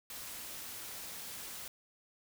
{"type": "noise", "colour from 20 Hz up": "white", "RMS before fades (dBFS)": -45, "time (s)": [0.1, 1.68], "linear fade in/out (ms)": 2, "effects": []}